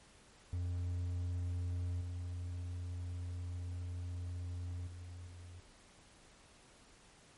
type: tone with level steps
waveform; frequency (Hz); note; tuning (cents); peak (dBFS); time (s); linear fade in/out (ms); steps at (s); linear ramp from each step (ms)
triangle; 88.4; F2; +22; -33 / -37 / -44 / -47; 0.53-5.6; 0; 2.01 / 4.87 / 5.27; 2
effects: pink hiss -62 dBFS RMS until 7.37 s + MP3 48 kbps